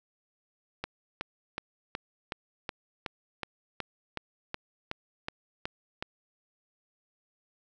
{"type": "click train", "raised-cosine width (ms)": 0.3, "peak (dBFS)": -17, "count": 15, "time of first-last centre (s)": [0.84, 6.025], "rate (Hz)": 2.7, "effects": []}